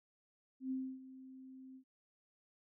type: tone with ADSR envelope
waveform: sine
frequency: 261.6 Hz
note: C4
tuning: in tune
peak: -35 dBFS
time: 0.6-1.84 s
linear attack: 110 ms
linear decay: 280 ms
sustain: -16 dB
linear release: 81 ms
effects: none